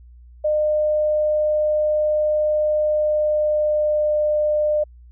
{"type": "tone with pitch glide", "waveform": "sine", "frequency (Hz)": [607, 602.5], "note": ["D#5", "D5"], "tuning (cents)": [-43, 44], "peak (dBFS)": -16, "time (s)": [0.44, 4.84], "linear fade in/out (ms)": 10, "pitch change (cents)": -13, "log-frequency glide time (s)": [2.81, 4.17], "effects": ["added 60 Hz sine -42 dBFS peak until 5.11 s"]}